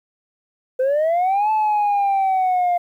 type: linear two-way sweep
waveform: sine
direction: up then down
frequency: 504 to 872 to 698 Hz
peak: -13 dBFS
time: 0.79-2.78 s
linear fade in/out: 10 ms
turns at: 1.51 s
effects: tanh soft clip ceiling -14 dBFS + 9-bit